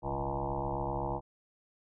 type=tone with frequency modulation; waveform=sine; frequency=483.3 Hz; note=B4; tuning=38 cents flat; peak=-31 dBFS; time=0.02-1.21 s; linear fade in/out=50 ms; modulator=68.1 Hz; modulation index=7; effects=none